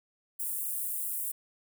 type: high-pass noise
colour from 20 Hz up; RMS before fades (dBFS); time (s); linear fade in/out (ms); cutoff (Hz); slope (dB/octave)
white; -34; 0.39-1.32; 10; 8500; 48
effects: none